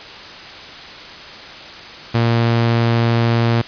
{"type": "tone", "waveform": "sawtooth", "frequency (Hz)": 116.54, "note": "A#2", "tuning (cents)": 0, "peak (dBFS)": -9, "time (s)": [2.14, 3.62], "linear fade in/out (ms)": 10, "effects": ["white hiss -34 dBFS RMS until 3.67 s", "resampled to 11025 Hz"]}